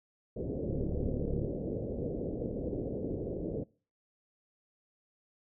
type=low-pass noise; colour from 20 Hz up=white; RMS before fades=-36 dBFS; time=0.36-3.64 s; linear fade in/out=10 ms; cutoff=530 Hz; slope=48 dB/octave
type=click train; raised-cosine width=5 ms; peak=-24 dBFS; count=28; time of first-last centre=0.7-1.446 s; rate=36.2 Hz
effects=noise-tail reverb RT60 0.4 s tail -24 dB re dry